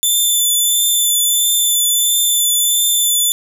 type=tone with vibrato; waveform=10% pulse; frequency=3520 Hz; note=A7; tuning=in tune; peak=-5 dBFS; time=0.03-3.32 s; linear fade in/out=0 ms; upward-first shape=triangle; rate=1.5 Hz; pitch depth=21 cents each way; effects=none